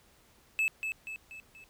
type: tone with echo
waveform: triangle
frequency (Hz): 2611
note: E7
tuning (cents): -17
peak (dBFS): -24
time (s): 0.59-0.68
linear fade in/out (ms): 0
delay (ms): 240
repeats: 4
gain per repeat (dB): -6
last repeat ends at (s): 1.64
effects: pink hiss -63 dBFS RMS until 1.69 s